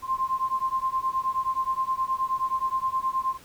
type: beating tone pair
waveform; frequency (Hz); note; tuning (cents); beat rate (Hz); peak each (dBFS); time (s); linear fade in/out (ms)
sine; 1046.5 / 1056; C6 / C6; 0 / +16; 9.5; -27; 0.02-3.38; 50
effects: pink hiss -51 dBFS RMS until 3.44 s